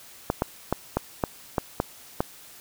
clicks, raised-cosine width 1 ms, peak -8 dBFS, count 8, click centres 0.301 / 0.421 / 0.726 / 0.97 / 1.238 / 1.582 / 1.801 / 2.205 s, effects white hiss -48 dBFS RMS until 2.6 s

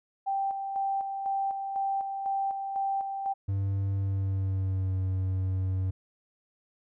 sine tone with tremolo, 784 Hz, G5, in tune, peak -26 dBFS, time 0.26-3.34 s, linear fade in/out 20 ms, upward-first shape square, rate 2 Hz, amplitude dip 45%
triangle tone with pitch glide, 98 to 94.01 Hz, G2 to F#2, 0 to +28 cents, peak -24 dBFS, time 3.48-5.91 s, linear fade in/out 10 ms, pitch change -72 cents, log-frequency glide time 3.96-4.96 s
effects none

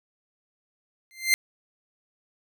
sawtooth tone with exponential growth, 2087 Hz, C7, 5 cents flat, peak -11 dBFS, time 1.11-1.34 s, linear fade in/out 0 ms, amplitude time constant 48 ms, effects none

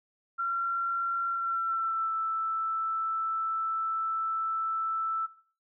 sine tone with pitch glide, 1368 to 1322.2 Hz, F6 to E6, -36 to +5 cents, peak -27 dBFS, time 0.38-5.27 s, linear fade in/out 20 ms, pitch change -59 cents, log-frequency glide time 1.29-2.14 s, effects noise-tail reverb RT60 0.5 s tail -19 dB re dry

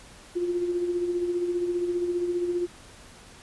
sine tone with tremolo, 351.4 Hz, F4, 11 cents sharp, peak -22 dBFS, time 0.35-2.67 s, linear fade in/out 20 ms, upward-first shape sine, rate 15 Hz, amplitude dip 50%, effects pink hiss -49 dBFS RMS until 3.42 s + resampled to 24000 Hz

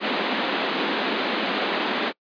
pink band-pass noise, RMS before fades -25 dBFS, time 0-2.13 s, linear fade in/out 50 ms, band 210 to 4100 Hz, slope 48 dB/octave, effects noise-tail reverb RT60 0.1 s tail -25 dB re dry + resampled to 11025 Hz

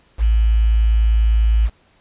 sine tone with quantisation, 55 Hz, A1, in tune, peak -11 dBFS, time 0.18-1.7 s, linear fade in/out 50 ms, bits 6, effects pink hiss -56 dBFS RMS until 2 s + resampled to 8000 Hz

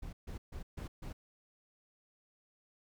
brown noise bursts, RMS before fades -43 dBFS, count 5, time 0.02-1.13 s, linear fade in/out 10 ms, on 110 ms, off 140 ms, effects none

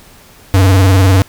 square tone with vibrato, 95 Hz, F#2, 46 cents sharp, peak -6 dBFS, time 0.54-1.22 s, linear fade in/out 0 ms, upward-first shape square, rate 20 Hz, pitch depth 68 cents each way, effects pink hiss -41 dBFS RMS until 1.28 s

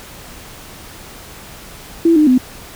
sine tone with pitch steps, 333 / 304.4 / 254 Hz, E4 / D#4 / B3, +18 / -38 / +49 cents, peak -7 dBFS, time 2.05-2.38 s, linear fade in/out 5 ms, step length 110 ms, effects pink hiss -36 dBFS RMS until 2.75 s

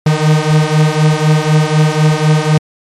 45% pulse beating tone pair, 152.1 / 156.1 Hz, D#3 / D#3, -39 / +6 cents, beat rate 4 Hz, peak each -11 dBFS, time 0.06-2.58 s, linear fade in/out 5 ms, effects low-pass 8000 Hz 12 dB/octave + MP3 64 kbps

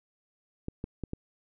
clicks, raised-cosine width 3 ms, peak -21 dBFS, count 4, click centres 0.684 / 0.841 / 1.037 / 1.134 s, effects none

